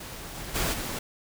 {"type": "noise with level steps", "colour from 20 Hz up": "pink", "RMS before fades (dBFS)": [-40, -38, -27, -33], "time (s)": [0, 0.99], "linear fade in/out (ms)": 5, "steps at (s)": [0.34, 0.54, 0.72], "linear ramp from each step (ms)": 20, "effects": []}